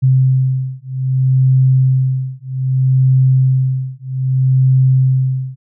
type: beating tone pair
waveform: sine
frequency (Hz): 130.5 / 131.13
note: C3 / C3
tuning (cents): -4 / +4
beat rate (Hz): 0.63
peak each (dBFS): -13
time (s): 0.02-5.56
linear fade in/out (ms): 20
effects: none